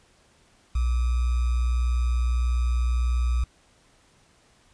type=tone with sample-and-hold; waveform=sine; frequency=60.8 Hz; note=B1; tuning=26 cents flat; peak=-20 dBFS; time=0.75-3.44 s; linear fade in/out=5 ms; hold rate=1225 Hz; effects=pink hiss -60 dBFS RMS until 4.73 s + resampled to 22050 Hz